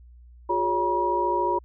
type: tone cluster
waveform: sine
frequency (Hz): 357.3 / 411.3 / 563 / 959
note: F4 / G#4 / C#5 / A#5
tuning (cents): +40 / -17 / +27 / +49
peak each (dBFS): -27 / -31 / -31 / -23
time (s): 0.49-1.59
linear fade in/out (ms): 10
effects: added 60 Hz sine -46 dBFS peak until 1.64 s